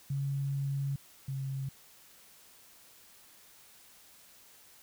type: tone pair in turn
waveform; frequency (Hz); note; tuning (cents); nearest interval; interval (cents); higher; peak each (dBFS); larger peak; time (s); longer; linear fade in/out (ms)
sine; 138.59 / 135.03; C#3 / C#3; 0 / -45; unison; 45; first; -30 / -33; first; 0.1-0.96 / 1.28-1.69; first; 5
effects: white hiss -58 dBFS RMS until 4.82 s